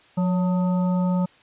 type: harmonic tone with a mistuned harmonic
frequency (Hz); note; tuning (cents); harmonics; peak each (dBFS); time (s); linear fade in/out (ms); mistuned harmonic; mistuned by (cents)
179.5; F3; +48; 1 / 3 / 5 / 7; -19 / -31 / -33 / -39; 0.17-1.26; 10; 3; +65
effects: white hiss -54 dBFS RMS until 1.42 s + resampled to 8000 Hz